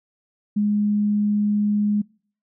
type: tone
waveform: sine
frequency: 207.7 Hz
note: G#3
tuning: in tune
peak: -17 dBFS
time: 0.56-2.02 s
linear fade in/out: 10 ms
effects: noise-tail reverb RT60 0.5 s tail -26 dB re dry